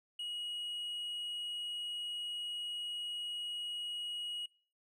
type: tone with tanh clipping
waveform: sine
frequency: 2900 Hz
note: F#7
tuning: 35 cents flat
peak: -39 dBFS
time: 0.19-4.46 s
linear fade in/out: 5 ms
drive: 4 dB
effects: noise-tail reverb RT60 0.5 s tail -26 dB re dry